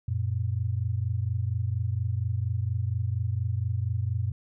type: tone pair together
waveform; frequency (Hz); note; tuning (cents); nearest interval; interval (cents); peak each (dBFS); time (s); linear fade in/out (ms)
sine; 92.44 / 116.7; F#2 / A#2; -1 / +2; major third; 403; -28; 0.08-4.32; 5
effects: none